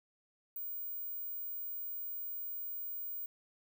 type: tone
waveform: sine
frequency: 15380 Hz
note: B9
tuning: 47 cents flat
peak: -38 dBFS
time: 0.56-3.26 s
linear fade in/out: 2 ms
effects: none